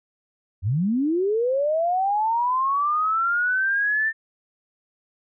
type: linear sweep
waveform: sine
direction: up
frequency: 82.2 to 1796 Hz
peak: -19 dBFS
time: 0.62-4.13 s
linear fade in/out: 50 ms
effects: none